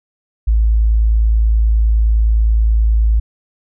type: tone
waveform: sine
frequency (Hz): 54.8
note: A1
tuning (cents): -6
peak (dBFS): -9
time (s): 0.47-3.2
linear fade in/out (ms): 10
effects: none